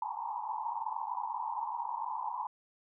white band-pass noise, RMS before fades -37 dBFS, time 0.02-2.47 s, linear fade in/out 2 ms, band 840 to 1000 Hz, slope 96 dB/octave, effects none

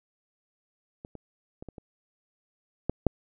clicks, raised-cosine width 2 ms, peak -27 / -28 / -27 / -27 / -29 / -12 / -7 dBFS, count 7, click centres 1.049 / 1.153 / 1.625 / 1.687 / 1.782 / 2.896 / 3.067 s, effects none

